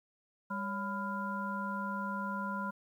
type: harmonic tone with a mistuned harmonic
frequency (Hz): 200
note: G3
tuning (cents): +35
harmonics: 1 / 3 / 5 / 7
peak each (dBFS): -38 / -46 / -38 / -40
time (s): 0.5-2.71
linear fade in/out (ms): 10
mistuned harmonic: 3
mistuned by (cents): -120
effects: 11-bit